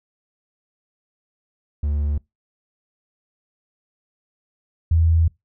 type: tone pair in turn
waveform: triangle / sine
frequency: 73.2 / 82.16 Hz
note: D2 / E2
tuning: -5 / -5 cents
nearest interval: major second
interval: 200 cents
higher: second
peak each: -17 / -13 dBFS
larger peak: second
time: 1.83-2.18 / 4.91-5.28 s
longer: second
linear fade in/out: 5 ms
effects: noise-tail reverb RT60 0.2 s tail -25 dB re dry